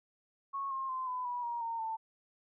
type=tone with pitch steps; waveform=sine; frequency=1100 / 1067.5 / 1035.9 / 1005.2 / 975.5 / 946.6 / 918.6 / 891.4 Hz; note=C#6 / C6 / C6 / B5 / B5 / A#5 / A#5 / A5; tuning=-14 / +34 / -18 / +30 / -22 / +26 / -26 / +22 cents; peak=-34 dBFS; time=0.53-1.97 s; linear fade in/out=20 ms; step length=180 ms; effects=none